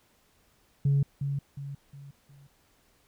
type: tone with echo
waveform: sine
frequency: 140 Hz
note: C#3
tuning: 18 cents sharp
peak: -19 dBFS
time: 0.85-1.03 s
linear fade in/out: 5 ms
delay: 360 ms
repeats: 4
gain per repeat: -8 dB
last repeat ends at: 2.47 s
effects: tanh soft clip ceiling -18 dBFS + pink hiss -66 dBFS RMS until 3.07 s